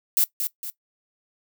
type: noise with echo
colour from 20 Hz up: violet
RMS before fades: -19 dBFS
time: 0.17-0.24 s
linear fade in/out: 0 ms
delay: 230 ms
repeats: 2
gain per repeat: -7 dB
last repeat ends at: 0.7 s
effects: noise-tail reverb RT60 0.1 s tail -18 dB re dry